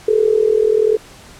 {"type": "tone with amplitude modulation", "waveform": "sine", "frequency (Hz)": 433.1, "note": "A4", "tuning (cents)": -27, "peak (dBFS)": -7, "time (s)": [0.08, 0.97], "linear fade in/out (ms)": 5, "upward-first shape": "sine", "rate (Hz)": 40.6, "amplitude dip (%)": 85, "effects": ["pink hiss -41 dBFS RMS until 1.39 s", "low-pass 10000 Hz 12 dB/octave"]}